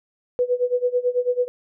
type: tone with tremolo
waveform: sine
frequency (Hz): 493.9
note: B4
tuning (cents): 0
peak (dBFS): -15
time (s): 0.39-1.48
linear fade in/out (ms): 0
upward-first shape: sine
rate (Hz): 9.1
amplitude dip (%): 90
effects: none